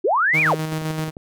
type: linear two-way sweep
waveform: sine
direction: up then down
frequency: 311.1 to 2489 to 311.1 Hz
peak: -15 dBFS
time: 0.04-0.55 s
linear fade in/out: 10 ms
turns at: 0.41 s
type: tone with tremolo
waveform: sawtooth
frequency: 157.2 Hz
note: D#3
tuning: 18 cents sharp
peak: -18 dBFS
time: 0.33-1.11 s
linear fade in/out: 20 ms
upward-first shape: square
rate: 7.7 Hz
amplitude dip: 35%
type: click train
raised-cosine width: 2 ms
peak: -23 dBFS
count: 6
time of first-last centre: 0.73-1.169 s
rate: 11.4 Hz
effects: none